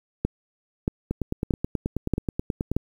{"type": "two click trains", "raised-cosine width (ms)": 3, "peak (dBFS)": [-9, -12], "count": [5, 16], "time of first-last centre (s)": [[0.25, 2.766], [1.11, 2.716]], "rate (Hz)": [1.59, 9.34], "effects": ["8-bit"]}